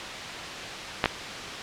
clicks, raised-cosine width 0.3 ms, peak -4 dBFS, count 2, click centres 1.041 / 1.058 s, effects white hiss -34 dBFS RMS until 1.62 s + low-pass 4000 Hz 12 dB/octave

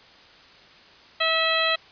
harmonic tone with a mistuned harmonic, 648 Hz, E5, 30 cents flat, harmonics 1 / 2 / 3 / 4 / 5 / 6, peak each -27 / -27 / -27 / -27 / -27 / -27 dBFS, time 1.2-1.76 s, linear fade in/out 10 ms, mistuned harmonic 6, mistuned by +42 cents, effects white hiss -50 dBFS RMS until 1.91 s + resampled to 11025 Hz

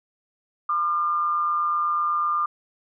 sine tone with amplitude modulation, 1200 Hz, D6, 37 cents sharp, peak -18 dBFS, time 0.69-2.46 s, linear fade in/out 5 ms, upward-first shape sine, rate 168 Hz, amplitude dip 50%, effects none

